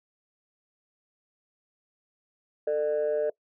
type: tone pair together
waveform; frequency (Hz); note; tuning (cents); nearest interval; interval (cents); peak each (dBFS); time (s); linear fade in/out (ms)
sine; 445.9 / 600; A4 / D5; +23 / +37; perfect fourth; 514; -25; 2.67-3.3; 5
effects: noise-tail reverb RT60 0.1 s tail -23 dB re dry + tanh soft clip ceiling -20 dBFS